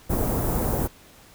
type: band-stop noise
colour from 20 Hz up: pink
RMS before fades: -24 dBFS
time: 0.09-0.88 s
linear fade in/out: 20 ms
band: 740 to 15000 Hz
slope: 12 dB/octave
effects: pink hiss -51 dBFS RMS until 1.34 s